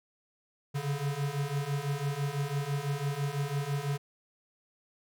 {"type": "beating tone pair", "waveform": "square", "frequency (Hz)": [138.59, 144.59], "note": ["C#3", "D3"], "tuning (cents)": [0, -27], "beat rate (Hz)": 6, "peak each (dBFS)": [-35, -33], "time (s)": [0.74, 3.98], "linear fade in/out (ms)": 20, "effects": []}